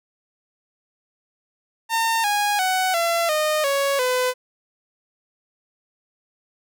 sawtooth tone with pitch steps, 909 / 824 / 746.9 / 677.1 / 613.7 / 556.3 / 504.3 Hz, A#5 / G#5 / F#5 / E5 / D#5 / C#5 / B4, -44 / -14 / +16 / +46 / -24 / +6 / +36 cents, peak -15 dBFS, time 1.89-4.34 s, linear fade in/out 50 ms, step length 350 ms, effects none

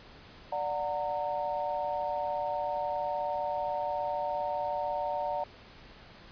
sine chord, D augmented, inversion none, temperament just, 587.3 / 734.2 / 917.7 Hz, D5 / F#5 / A#5, 0 / -14 / -27 cents, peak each -34 dBFS, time 0.52-5.44 s, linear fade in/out 5 ms, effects pink hiss -52 dBFS RMS until 6.31 s + resampled to 11025 Hz

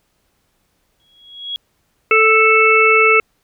sine tone with exponential growth, 3322 Hz, G#7, in tune, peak -19 dBFS, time 1-1.56 s, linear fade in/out 0 ms, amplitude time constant 120 ms
harmonic tone, 440 Hz, A4, in tune, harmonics 1 / 3 / 5 / 6, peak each -14 / -14 / -14 / -14 dBFS, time 2.11-3.2 s, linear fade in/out 2 ms
effects pink hiss -64 dBFS RMS until 3.43 s

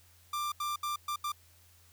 45% pulse tone bursts at uneven times, 1185 Hz, D6, 15 cents sharp, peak -32 dBFS, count 5, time 0.33-0.52 / 0.6-0.76 / 0.83-0.96 / 1.08-1.16 / 1.24-1.32 s, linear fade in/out 5 ms, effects added 86 Hz sine -62 dBFS peak until 1.92 s + white hiss -63 dBFS RMS until 1.92 s

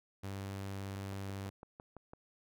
sawtooth tone, 98 Hz, G2, in tune, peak -36 dBFS, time 0.23-1.5 s, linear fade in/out 10 ms
click train, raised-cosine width 1 ms, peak -35 dBFS, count 8, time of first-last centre 0.96-2.134 s, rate 5.96 Hz
effects none

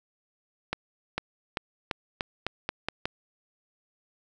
accelerating click train, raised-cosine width 0.3 ms, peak -12 dBFS, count 9, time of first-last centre 0.73-3.055 s, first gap 450 ms, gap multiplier 0.87, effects none

